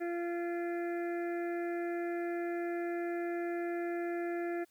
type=harmonic tone; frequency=344.4 Hz; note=F4; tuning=24 cents flat; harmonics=1 / 2 / 4 / 5 / 6 / 7; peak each=-34 / -41 / -50 / -47 / -51 / -56 dBFS; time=0-4.65 s; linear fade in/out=20 ms; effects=white hiss -71 dBFS RMS until 4.7 s